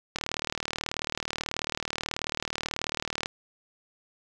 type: click train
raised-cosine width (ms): 0.2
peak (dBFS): -12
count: 120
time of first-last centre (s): 0.16-3.259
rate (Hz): 38.4
effects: none